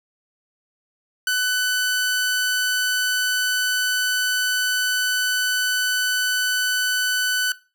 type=tone; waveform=sawtooth; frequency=1500 Hz; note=F#6; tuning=23 cents sharp; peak=-15 dBFS; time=1.27-7.52 s; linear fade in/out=2 ms; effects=noise-tail reverb RT60 0.3 s tail -19 dB re dry